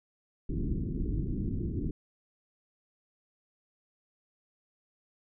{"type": "low-pass noise", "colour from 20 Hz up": "pink", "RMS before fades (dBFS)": -32, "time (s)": [0.49, 1.91], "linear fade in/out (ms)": 5, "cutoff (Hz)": 360, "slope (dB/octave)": 48, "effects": []}